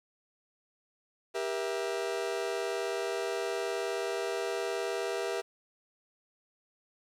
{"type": "chord", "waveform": "40% pulse", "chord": "E diminished", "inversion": "first", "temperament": "just", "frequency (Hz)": [395.6, 474.7, 659.3], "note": ["G4", "Bb4", "E5"], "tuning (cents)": [16, 31, 0], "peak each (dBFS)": [-34, -35, -36], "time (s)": [1.34, 5.42], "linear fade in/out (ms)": 20, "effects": ["low-pass 9000 Hz 12 dB/octave", "10-bit"]}